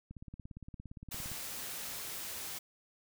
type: click train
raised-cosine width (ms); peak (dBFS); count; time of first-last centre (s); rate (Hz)
5; -34; 22; 0.11-1.317; 17.4
type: noise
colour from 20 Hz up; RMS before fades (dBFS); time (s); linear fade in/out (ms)
white; -42; 1.11-2.59; 10
effects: none